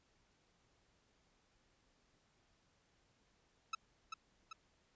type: tone with echo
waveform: sawtooth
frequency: 1302 Hz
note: E6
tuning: 22 cents flat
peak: -33 dBFS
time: 3.73-3.75 s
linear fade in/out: 5 ms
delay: 390 ms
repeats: 2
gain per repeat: -5 dB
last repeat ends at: 4.53 s
effects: pink hiss -75 dBFS RMS until 4.95 s + resampled to 16000 Hz